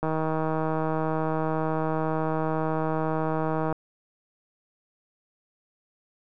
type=click train; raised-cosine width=1 ms; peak=-14 dBFS; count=585; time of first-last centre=0.03-3.726 s; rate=158 Hz; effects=none